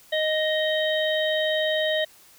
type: harmonic tone with a mistuned harmonic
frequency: 622.3 Hz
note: D#5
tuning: in tune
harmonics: 1 / 3 / 5 / 6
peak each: -23 / -28 / -30 / -31 dBFS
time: 0.12-2.05 s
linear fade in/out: 10 ms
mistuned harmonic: 6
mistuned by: +18 cents
effects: white hiss -53 dBFS RMS until 2.38 s